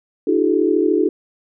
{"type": "tone cluster", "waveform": "sine", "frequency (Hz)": [302.1, 336.1, 376.6, 428.8], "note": ["D4", "E4", "F#4", "A4"], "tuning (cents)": [49, 34, 31, -45], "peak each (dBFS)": -19, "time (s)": [0.27, 1.09], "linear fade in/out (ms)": 5, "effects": []}